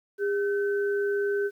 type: tone pair together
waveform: sine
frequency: 404.6 / 1527.6 Hz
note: G#4 / G6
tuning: -45 / -45 cents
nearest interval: octave + major seventh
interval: 2300 cents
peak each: -24 / -33 dBFS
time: 0.18-1.51 s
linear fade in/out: 50 ms
effects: 10-bit